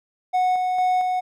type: tone with tremolo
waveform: triangle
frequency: 735 Hz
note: F#5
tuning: 12 cents flat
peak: -15 dBFS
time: 0.33-1.21 s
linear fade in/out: 20 ms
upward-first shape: square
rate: 2.2 Hz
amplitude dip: 30%
effects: none